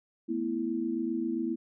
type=chord; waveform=sine; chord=A suspended second; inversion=none; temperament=just; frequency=220 / 247.5 / 330 Hz; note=A3 / B3 / E4; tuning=0 / +4 / +2 cents; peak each=-36 / -33 / -31 dBFS; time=0.28-1.56 s; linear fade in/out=20 ms; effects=none